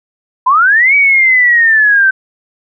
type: linear two-way sweep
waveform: sine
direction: up then down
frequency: 970 to 2283 to 1533 Hz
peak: -5 dBFS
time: 0.46-2.11 s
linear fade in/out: 10 ms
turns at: 0.95 s
effects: none